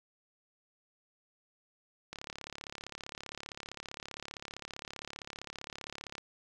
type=click train; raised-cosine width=0.2 ms; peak=-24 dBFS; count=144; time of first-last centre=2.13-6.181 s; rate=35.3 Hz; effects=none

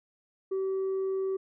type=tone with tanh clipping; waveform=sine; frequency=383.4 Hz; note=G4; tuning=38 cents flat; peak=-28 dBFS; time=0.51-1.37 s; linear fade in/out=10 ms; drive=1 dB; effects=none

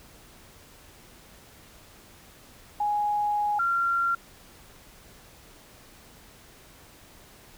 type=tone pair in turn; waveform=sine; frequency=830.6 / 1377.2 Hz; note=G#5 / F6; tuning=0 / -25 cents; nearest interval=major sixth; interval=875 cents; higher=second; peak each=-23 / -22 dBFS; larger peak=second; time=2.8-3.59 / 3.59-4.15 s; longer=first; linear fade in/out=5 ms; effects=pink hiss -52 dBFS RMS until 7.57 s

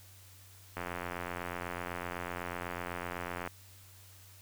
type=click train; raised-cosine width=0.5 ms; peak=-22 dBFS; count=239; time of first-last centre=0.77-3.475 s; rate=88 Hz; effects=added 95 Hz sine -56 dBFS peak until 4.41 s + white hiss -58 dBFS RMS until 4.41 s

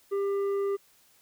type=tone with tanh clipping; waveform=triangle; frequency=397.7 Hz; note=G4; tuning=25 cents sharp; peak=-27 dBFS; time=0.11-0.77 s; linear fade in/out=20 ms; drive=11 dB; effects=white hiss -62 dBFS RMS until 1.21 s

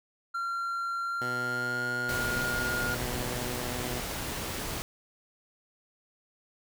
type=tone with pitch glide; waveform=triangle; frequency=1375 to 1422.7 Hz; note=F6 to F6; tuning=-27 to +32 cents; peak=-28 dBFS; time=0.34-2.95 s; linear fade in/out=10 ms; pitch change=+59 cents; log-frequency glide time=1.04-1.85 s
type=tone; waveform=10% pulse; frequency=123.47 Hz; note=B2; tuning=in tune; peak=-27 dBFS; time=1.21-4 s; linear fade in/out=5 ms
type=noise; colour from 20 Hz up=pink; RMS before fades=-35 dBFS; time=2.09-4.82 s; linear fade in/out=0 ms
effects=none

